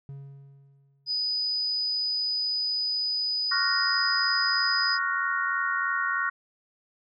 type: tone with exponential decay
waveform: triangle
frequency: 138.59 Hz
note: C#3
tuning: in tune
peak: -34 dBFS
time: 0.09-1.43 s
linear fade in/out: 0 ms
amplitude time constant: 290 ms
type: tone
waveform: sine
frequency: 4978 Hz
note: D#8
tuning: in tune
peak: -25 dBFS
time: 1.06-4.99 s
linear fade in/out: 50 ms
type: chord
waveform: sine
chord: Gb major seventh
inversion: second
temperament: equal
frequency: 1108.7 / 1396.9 / 1480 / 1864.7 Hz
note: Db6 / F6 / Gb6 / Bb6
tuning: 0 / 0 / 0 / 0 cents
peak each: -30 dBFS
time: 3.51-6.3 s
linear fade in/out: 10 ms
effects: none